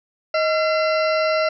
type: harmonic tone with a mistuned harmonic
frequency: 681 Hz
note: F5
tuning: 44 cents flat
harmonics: 1 / 2 / 3 / 4 / 6 / 7 / 8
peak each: -18 / -24 / -28 / -30 / -34 / -35 / -36 dBFS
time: 0.34-1.49 s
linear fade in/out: 5 ms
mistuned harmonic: 1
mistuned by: -140 cents
effects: none